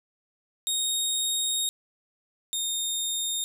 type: tone pair in turn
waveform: 20% pulse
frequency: 3729 / 3680 Hz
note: A#7 / A#7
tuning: 0 / -23 cents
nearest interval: unison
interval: 23 cents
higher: first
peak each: -19 / -21 dBFS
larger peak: first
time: 0.67-1.69 / 2.53-3.44 s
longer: first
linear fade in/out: 0 ms
effects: none